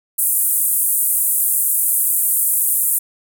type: band-pass noise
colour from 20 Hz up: pink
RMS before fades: -17 dBFS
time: 0.18-2.99 s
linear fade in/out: 10 ms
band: 8800 to 16000 Hz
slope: 48 dB/octave
effects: none